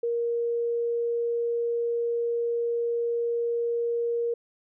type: tone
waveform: sine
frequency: 469.9 Hz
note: A#4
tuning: 14 cents sharp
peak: -24 dBFS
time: 0.03-4.34 s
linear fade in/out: 5 ms
effects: none